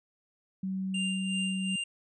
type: tone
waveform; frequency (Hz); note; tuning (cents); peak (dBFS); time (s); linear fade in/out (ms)
sine; 190; F#3; +46; -30; 0.63-1.76; 5
type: tone with tremolo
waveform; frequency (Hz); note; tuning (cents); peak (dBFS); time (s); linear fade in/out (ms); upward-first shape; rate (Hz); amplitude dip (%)
square; 2794; F7; 0; -31; 0.94-1.84; 5; sine; 2.7; 55
effects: resampled to 24000 Hz